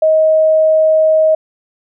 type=tone; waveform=sine; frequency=630 Hz; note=D#5; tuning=21 cents sharp; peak=-7 dBFS; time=0.02-1.35 s; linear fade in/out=5 ms; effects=none